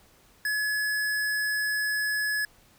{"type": "tone", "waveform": "square", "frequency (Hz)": 1700, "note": "G#6", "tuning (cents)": 40, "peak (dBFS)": -26, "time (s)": [0.45, 2.45], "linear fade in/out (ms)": 2, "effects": ["pink hiss -59 dBFS RMS until 2.78 s"]}